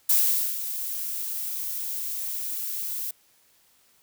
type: noise with ADSR envelope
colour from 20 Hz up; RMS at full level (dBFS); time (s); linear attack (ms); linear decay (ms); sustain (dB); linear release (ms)
violet; -19; 0.09-3.11; 8; 450; -12; 6
effects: white hiss -62 dBFS RMS until 4.02 s